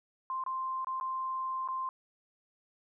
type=tone with dropouts; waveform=sine; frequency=1046.5 Hz; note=C6; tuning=in tune; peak=-32 dBFS; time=0.3-1.89 s; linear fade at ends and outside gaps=1 ms; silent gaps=0.438-0.463 / 0.846-0.87 / 1-1.01 / 1.677-1.686 s; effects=none